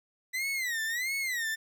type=tone with vibrato; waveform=40% pulse; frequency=1975.5 Hz; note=B6; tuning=in tune; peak=-29 dBFS; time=0.33-1.56 s; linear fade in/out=20 ms; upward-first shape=sine; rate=1.5 Hz; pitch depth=190 cents each way; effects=none